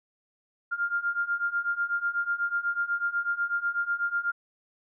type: beating tone pair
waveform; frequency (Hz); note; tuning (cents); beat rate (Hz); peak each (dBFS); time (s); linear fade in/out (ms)
sine; 1396.9 / 1405; F6 / F6; 0 / +10; 8.1; -30 / -28; 0.71-4.32; 20
effects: none